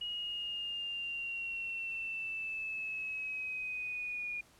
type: linear sweep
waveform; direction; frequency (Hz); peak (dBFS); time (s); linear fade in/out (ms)
sine; down; 2893 to 2432; -36; 0.01-4.41; 5
effects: pink hiss -63 dBFS RMS until 4.59 s + low-pass 12000 Hz 12 dB/octave